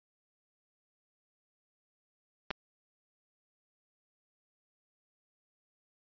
clicks, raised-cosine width 0.3 ms, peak -18 dBFS, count 2, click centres 2.506 / 2.511 s, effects resampled to 11025 Hz

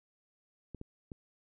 clicks, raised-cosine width 3 ms, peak -30 dBFS, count 3, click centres 0.747 / 0.814 / 1.118 s, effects none

